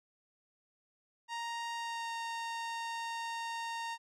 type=tone with pitch glide; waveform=sawtooth; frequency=932.3 to 923.2 Hz; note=A#5 to A#5; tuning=0 to -17 cents; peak=-33 dBFS; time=1.28-3.98 s; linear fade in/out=50 ms; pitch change=-17 cents; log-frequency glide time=1.75-2.11 s; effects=low-pass 7000 Hz 12 dB/octave